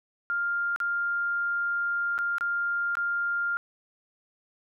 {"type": "tone with dropouts", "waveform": "sine", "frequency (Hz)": 1400, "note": "F6", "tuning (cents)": 4, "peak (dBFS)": -25, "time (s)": [0.3, 3.57], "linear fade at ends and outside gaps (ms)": 0, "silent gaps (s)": [[0.761, 0.802], [2.18, 2.188], [2.383, 2.409], [2.953, 2.97]], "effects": []}